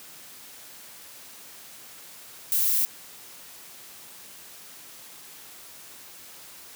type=noise; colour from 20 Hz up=violet; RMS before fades=-23 dBFS; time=2.52-2.85 s; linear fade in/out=0 ms; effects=white hiss -46 dBFS RMS until 6.75 s + high-pass 100 Hz 12 dB/octave